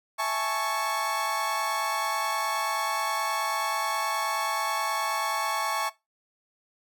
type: chord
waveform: 35% pulse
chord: A major seventh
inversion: second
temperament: equal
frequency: 659.3 / 830.6 / 880 / 1108.7 Hz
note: E5 / G#5 / A5 / C#6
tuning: 0 / 0 / 0 / 0 cents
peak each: -33 / -32 / -31 / -27 dBFS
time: 0.18-5.9 s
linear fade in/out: 20 ms
effects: noise-tail reverb RT60 0.2 s tail -18 dB re dry